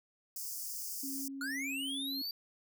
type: high-pass noise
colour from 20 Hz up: white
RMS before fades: -41 dBFS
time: 0.36-1.28 s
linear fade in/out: 2 ms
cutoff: 4800 Hz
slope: 96 dB/octave
type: tone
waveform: sine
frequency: 273.2 Hz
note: C#4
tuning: 25 cents flat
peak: -40 dBFS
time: 1.03-2.22 s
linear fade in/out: 5 ms
type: linear sweep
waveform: square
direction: up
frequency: 1396.9 to 4699 Hz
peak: -37 dBFS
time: 1.41-2.31 s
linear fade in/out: 2 ms
effects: none